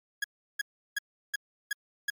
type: tone bursts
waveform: 40% pulse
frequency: 1661.2 Hz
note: G#6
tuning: in tune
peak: -26 dBFS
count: 6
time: 0.22-2.102 s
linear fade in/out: 5 ms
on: 22 ms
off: 350 ms
effects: MP3 96 kbps